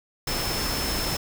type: tone in noise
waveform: sine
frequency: 5274 Hz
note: E8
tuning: in tune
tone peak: -31 dBFS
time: 0.27-1.17 s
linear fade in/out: 5 ms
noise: pink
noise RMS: -28 dBFS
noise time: 0.27-1.17 s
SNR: -6 dB
effects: none